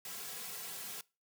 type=noise with comb filter; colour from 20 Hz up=white; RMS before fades=-44 dBFS; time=0.05-1.01 s; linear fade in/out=2 ms; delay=3.3 ms; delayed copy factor=-0.75; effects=noise-tail reverb RT60 0.3 s tail -23 dB re dry + high-pass 150 Hz 12 dB/octave